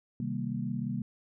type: chord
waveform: sine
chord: C minor seventh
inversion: none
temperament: equal with one note detuned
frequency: 130.13 / 155.56 / 196 / 233.1 Hz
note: C3 / Eb3 / G3 / Bb3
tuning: -9 / 0 / 0 / 0 cents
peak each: -36 / -39 / -36 / -35 dBFS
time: 0.2-1.02 s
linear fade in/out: 2 ms
effects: none